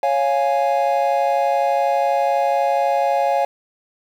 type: chord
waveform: triangle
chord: Db major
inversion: none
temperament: equal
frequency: 554.4 / 698.5 / 830.6 Hz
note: Db5 / F5 / Ab5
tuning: 0 / 0 / 0 cents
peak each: -18 dBFS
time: 0.03-3.45 s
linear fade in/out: 2 ms
effects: 8-bit